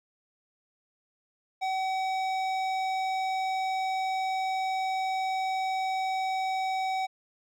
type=tone with hard clipping; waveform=sine; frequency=759 Hz; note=F#5; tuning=44 cents sharp; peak=-29 dBFS; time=1.61-7.07 s; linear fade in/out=20 ms; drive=13 dB; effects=none